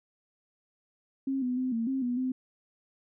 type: tone with pitch steps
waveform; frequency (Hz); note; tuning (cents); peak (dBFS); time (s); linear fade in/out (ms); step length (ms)
sine; 269.3 / 249.7 / 256.7 / 228.6 / 266.3 / 244.6 / 257.2; C#4 / B3 / C4 / A#3 / C4 / B3 / C4; -50 / +19 / -33 / -34 / +31 / -16 / -30; -27; 1.27-2.32; 5; 150
effects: none